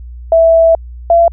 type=tone pair in turn; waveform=sine; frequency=658 / 677.3 Hz; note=E5 / E5; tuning=-3 / +47 cents; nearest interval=minor second; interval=50 cents; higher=second; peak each=-4 dBFS; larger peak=neither; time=0.32-0.75 / 1.1-1.28 s; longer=first; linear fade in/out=2 ms; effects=added 60 Hz sine -26 dBFS peak until 1.32 s